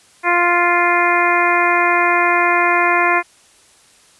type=harmonic tone; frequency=349.2 Hz; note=F4; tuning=in tune; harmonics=1 / 2 / 3 / 4 / 5 / 6 / 7; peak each=-21 / -19 / -17 / -21 / -20 / -19 / -22 dBFS; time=0.23-3.23 s; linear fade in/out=50 ms; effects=white hiss -50 dBFS RMS until 4.19 s + resampled to 24000 Hz